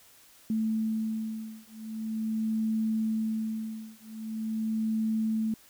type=beating tone pair; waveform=sine; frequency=220 / 220.43 Hz; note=A3 / A3; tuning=0 / +3 cents; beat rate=0.43 Hz; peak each=-31 dBFS; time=0.5-5.54 s; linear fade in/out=2 ms; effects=white hiss -57 dBFS RMS until 5.69 s